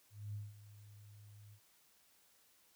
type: tone with ADSR envelope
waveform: sine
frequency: 103.83 Hz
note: G#2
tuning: in tune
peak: -40 dBFS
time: 0.1-1.6 s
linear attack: 240 ms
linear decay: 190 ms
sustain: -15 dB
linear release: 72 ms
effects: white hiss -70 dBFS RMS until 2.75 s